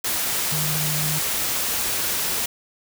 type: tone in noise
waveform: sine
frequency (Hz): 152.4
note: D#3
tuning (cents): -36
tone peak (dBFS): -26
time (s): 0.52-1.19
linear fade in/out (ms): 5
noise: white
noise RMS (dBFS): -24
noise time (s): 0.04-2.46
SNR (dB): -5
effects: none